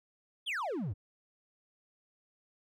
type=exponential sweep; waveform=triangle; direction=down; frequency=3590 to 82.41 Hz; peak=-31 dBFS; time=0.46-0.94 s; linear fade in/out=20 ms; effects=none